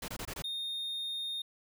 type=noise bursts; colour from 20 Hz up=pink; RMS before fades=-40 dBFS; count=5; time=0.02-0.422 s; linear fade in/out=5 ms; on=62 ms; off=23 ms
type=tone; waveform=triangle; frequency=3680 Hz; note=A#7; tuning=23 cents flat; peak=-33 dBFS; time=0.44-1.42 s; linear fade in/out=5 ms
effects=none